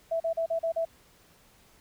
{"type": "tone bursts", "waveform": "sine", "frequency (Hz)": 659.3, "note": "E5", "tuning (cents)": 0, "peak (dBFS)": -25, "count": 6, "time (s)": [0.11, 0.852], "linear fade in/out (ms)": 10, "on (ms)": 92, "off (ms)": 38, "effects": ["pink hiss -60 dBFS RMS until 1.8 s"]}